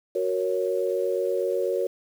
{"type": "chord", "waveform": "sine", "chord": "F# major", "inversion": "none", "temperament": "equal", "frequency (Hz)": [370, 466.2, 554.4], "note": ["F#4", "A#4", "C#5"], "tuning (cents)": [0, 0, 0], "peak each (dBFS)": -27, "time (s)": [0.15, 1.87], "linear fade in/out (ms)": 5, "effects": ["8-bit"]}